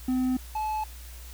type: tone pair in turn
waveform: triangle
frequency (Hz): 255.7 / 861.9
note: C4 / A5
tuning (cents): -40 / -36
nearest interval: octave + major sixth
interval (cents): 2104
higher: second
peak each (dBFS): -21 / -25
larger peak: first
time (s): 0.08-0.37 / 0.55-0.84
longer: neither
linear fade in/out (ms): 5
effects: added 60 Hz sine -41 dBFS peak until 1.33 s + white hiss -49 dBFS RMS until 1.33 s